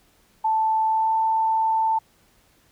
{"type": "tone with pitch glide", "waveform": "sine", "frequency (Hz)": [880, 888.2], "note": ["A5", "A5"], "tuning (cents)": [0, 16], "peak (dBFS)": -18, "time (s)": [0.44, 1.99], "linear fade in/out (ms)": 10, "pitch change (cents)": 16, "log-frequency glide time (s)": [0.87, 1.14], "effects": ["pink hiss -60 dBFS RMS until 2.71 s"]}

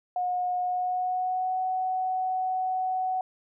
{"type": "tone with pitch glide", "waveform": "sine", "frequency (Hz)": [723, 745.9], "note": ["F#5", "F#5"], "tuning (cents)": [-40, 14], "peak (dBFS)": -25, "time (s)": [0.16, 3.21], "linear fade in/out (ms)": 2, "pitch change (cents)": 54, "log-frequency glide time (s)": [0.6, 1.59], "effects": []}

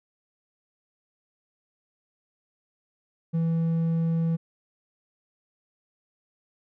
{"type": "tone with hard clipping", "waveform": "sine", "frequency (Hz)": 164.81, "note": "E3", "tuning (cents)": 0, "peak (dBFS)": -23, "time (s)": [3.33, 4.37], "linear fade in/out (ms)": 20, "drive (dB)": 3, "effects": []}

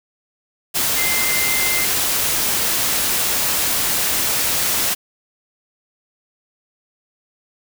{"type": "tone in noise", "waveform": "sine", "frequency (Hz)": 2082, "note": "C7", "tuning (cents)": -9, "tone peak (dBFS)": -22, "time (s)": [0.97, 1.86], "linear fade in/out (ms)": 20, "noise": "white", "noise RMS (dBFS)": -19, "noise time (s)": [0.74, 4.95], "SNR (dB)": -6, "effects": []}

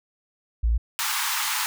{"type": "tone", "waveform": "sine", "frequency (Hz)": 57, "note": "A#1", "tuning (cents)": -38, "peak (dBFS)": -18, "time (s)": [0.63, 0.78], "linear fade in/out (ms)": 10}
{"type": "high-pass noise", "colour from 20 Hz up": "pink", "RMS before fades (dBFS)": -26, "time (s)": [0.99, 1.66], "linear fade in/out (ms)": 0, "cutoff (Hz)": 840, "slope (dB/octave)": 96}
{"effects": []}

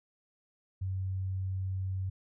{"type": "tone", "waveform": "sine", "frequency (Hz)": 94.6, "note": "F#2", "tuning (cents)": 39, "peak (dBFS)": -31, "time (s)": [0.81, 2.1], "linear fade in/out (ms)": 10, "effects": []}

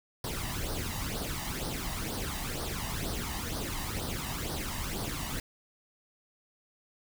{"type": "noise with flanger", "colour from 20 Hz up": "pink", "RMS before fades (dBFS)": -35, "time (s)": [0.24, 5.4], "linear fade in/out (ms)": 2, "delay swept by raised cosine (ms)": [0.2, 1.07], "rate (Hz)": 2.1, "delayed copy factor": 0.65, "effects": []}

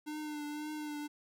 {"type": "tone with vibrato", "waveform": "square", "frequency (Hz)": 300, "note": "D4", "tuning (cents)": 37, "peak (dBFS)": -39, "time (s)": [0.06, 1.08], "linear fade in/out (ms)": 20, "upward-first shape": "triangle", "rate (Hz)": 1.9, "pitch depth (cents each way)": 36, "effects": []}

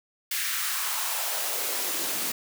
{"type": "noise with high-pass filter sweep", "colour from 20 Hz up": "white", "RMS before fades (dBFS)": -29, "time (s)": [0.31, 2.32], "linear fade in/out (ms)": 5, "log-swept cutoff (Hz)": [2000, 210], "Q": 1.9, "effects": []}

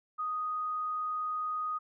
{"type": "tone", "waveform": "sine", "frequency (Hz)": 1244.5, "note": "D#6", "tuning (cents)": 0, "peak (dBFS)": -31, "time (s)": [0.18, 1.79], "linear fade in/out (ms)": 20, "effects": []}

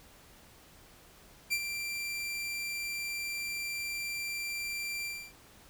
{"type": "tone with ADSR envelope", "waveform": "sawtooth", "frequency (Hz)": 2360, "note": "D7", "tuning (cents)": 8, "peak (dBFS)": -23, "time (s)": [1.5, 5.33], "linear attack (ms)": 28, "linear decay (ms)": 59, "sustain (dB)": -8, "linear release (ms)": 280, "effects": ["pink hiss -57 dBFS RMS until 5.69 s"]}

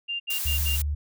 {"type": "tone bursts", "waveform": "sine", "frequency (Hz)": 2794, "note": "F7", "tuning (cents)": 0, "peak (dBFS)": -27, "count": 4, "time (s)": [0.08, 0.77], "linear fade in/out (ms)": 20, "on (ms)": 120, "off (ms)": 70}
{"type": "noise", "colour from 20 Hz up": "blue", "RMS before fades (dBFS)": -30, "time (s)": [0.3, 0.82], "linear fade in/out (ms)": 5}
{"type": "tone", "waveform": "sine", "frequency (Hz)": 73.5, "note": "D2", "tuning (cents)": 2, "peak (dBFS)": -24, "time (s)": [0.45, 0.95], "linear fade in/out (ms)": 10}
{"effects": []}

